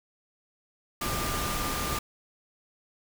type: tone in noise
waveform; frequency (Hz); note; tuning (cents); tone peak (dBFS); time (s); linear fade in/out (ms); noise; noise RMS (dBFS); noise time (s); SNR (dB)
sine; 1198; D6; +34; -35; 1.01-1.99; 5; pink; -31; 1.01-1.99; -7
effects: none